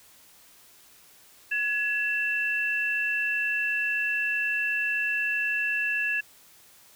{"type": "tone pair together", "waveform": "sine", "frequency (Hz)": [1687, 2678], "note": ["G#6", "E7"], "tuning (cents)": [27, 27], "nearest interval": "minor sixth", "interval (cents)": 800, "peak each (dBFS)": -27, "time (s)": [1.51, 6.21], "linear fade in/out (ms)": 10, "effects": ["white hiss -55 dBFS RMS until 6.95 s"]}